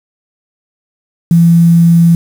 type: tone with quantisation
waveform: sine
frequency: 168.7 Hz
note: E3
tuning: 40 cents sharp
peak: -3 dBFS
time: 1.31-2.15 s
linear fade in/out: 2 ms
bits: 5
effects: none